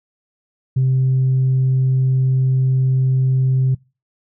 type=tone; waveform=sine; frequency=130.81 Hz; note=C3; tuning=in tune; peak=-11 dBFS; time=0.76-3.75 s; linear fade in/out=10 ms; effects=noise-tail reverb RT60 0.3 s tail -25 dB re dry + tanh soft clip ceiling -10 dBFS